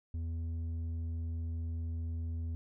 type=tone with low-pass filter; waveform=square; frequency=82.41 Hz; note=E2; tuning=in tune; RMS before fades=-37 dBFS; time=0.14-2.55 s; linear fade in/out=0 ms; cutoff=170 Hz; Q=1.3; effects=none